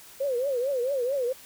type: tone with vibrato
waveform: sine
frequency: 521 Hz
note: C5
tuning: 7 cents flat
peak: -24 dBFS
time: 0.2-1.33 s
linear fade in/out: 10 ms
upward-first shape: triangle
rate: 4.5 Hz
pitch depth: 190 cents each way
effects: white hiss -49 dBFS RMS until 1.45 s